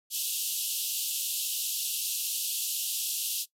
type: band-pass noise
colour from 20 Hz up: white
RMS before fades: -32 dBFS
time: 0.1-3.46 s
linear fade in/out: 50 ms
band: 2700 to 15000 Hz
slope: 96 dB/octave
effects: noise-tail reverb RT60 0.1 s tail -18 dB re dry